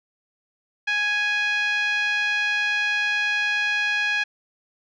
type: tone with band-pass filter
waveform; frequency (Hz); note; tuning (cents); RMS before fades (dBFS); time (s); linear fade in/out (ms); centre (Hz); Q
10% pulse; 830.6; G#5; 0; -23; 0.87-4.24; 10; 2000; 3.4
effects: resampled to 22050 Hz